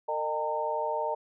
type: harmonic tone with a mistuned harmonic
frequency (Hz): 152.2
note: D#3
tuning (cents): -38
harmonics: 3 / 4 / 5 / 6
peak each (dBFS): -35 / -32 / -37 / -31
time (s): 0.08-1.15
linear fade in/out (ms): 10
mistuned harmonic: 5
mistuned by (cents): +78
effects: none